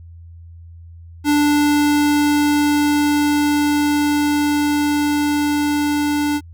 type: tone with level ramp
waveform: square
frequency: 293.7 Hz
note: D4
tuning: in tune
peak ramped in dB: -13 to -17 dBFS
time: 1.24-6.41 s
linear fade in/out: 50 ms
effects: added 84 Hz sine -36 dBFS peak until 6.53 s